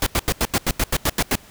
pink noise bursts, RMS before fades -19 dBFS, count 11, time 0.02-1.355 s, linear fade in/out 2 ms, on 45 ms, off 84 ms, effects pink hiss -47 dBFS RMS until 1.5 s

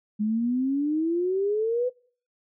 sine exponential sweep, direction up, 207.5 to 507 Hz, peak -22 dBFS, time 0.19-1.9 s, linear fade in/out 20 ms, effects noise-tail reverb RT60 0.5 s tail -25 dB re dry

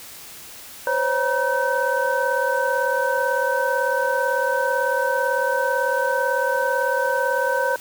sine tone cluster, 512 / 550 / 955 / 1532 Hz, C5 / C#5 / A#5 / G6, -38 / -14 / +42 / -40 cents, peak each -24 dBFS, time 0.87-7.76 s, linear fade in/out 2 ms, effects white hiss -40 dBFS RMS until 7.8 s

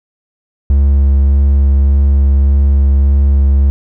triangle tone with vibrato, 69.3 Hz, C#2, in tune, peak -4 dBFS, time 0.7-3.7 s, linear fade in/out 0 ms, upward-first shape sine, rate 1.7 Hz, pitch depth 12 cents each way, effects none

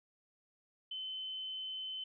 sine tone, 3055 Hz, G7, 45 cents flat, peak -39 dBFS, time 0.91-2.04 s, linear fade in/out 5 ms, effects none

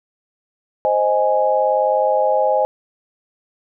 sine chord, Ab major, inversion first, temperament equal, 523.3 / 622.3 / 830.6 Hz, C5 / Eb5 / Ab5, 0 / 0 / 0 cents, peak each -18 dBFS, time 0.85-2.65 s, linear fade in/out 0 ms, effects none

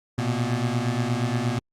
25% pulse beating tone pair, 116.54 / 125.04 Hz, A#2 / B2, 0 / +22 cents, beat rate 8.5 Hz, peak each -22 / -22 dBFS, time 0.18-1.59 s, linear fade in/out 5 ms, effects low-pass 8000 Hz 12 dB/octave + Opus 48 kbps

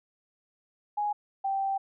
sine tone pair in turn, 830.6 / 781 Hz, G#5 / G5, 0 / -7 cents, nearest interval minor second, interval 107 cents, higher first, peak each -26 dBFS, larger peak neither, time 0.97-1.13 / 1.44-1.78 s, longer second, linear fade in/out 10 ms, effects none

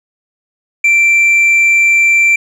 sine tone with tanh clipping, 2349 Hz, D7, in tune, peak -7 dBFS, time 0.84-2.36 s, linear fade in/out 5 ms, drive 3 dB, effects none

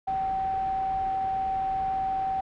sine tone in noise, 768 Hz, G5, 36 cents flat, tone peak -25 dBFS, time 0.07-2.41 s, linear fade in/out 10 ms, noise pink, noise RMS -41 dBFS, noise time 0.07-2.41 s, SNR +13 dB, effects low-pass 2000 Hz 12 dB/octave

